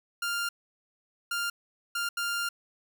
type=tone bursts at uneven times; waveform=sawtooth; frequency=1398 Hz; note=F6; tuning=1 cent sharp; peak=-25 dBFS; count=4; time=0.22-0.49 / 1.31-1.5 / 1.95-2.09 / 2.17-2.49 s; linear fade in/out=5 ms; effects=none

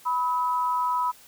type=tone pair together; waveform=sine; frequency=987.8 / 1280.7 Hz; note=B5 / D#6; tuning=0 / +50 cents; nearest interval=major third; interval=450 cents; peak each=-23 / -29 dBFS; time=0.05-1.12 s; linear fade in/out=20 ms; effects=white hiss -52 dBFS RMS until 1.27 s

